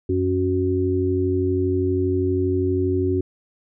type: harmonic tone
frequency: 92.5 Hz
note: F#2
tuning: in tune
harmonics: 1 / 3 / 4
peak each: -23 / -24 / -21 dBFS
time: 0.09-3.21 s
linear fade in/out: 5 ms
effects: none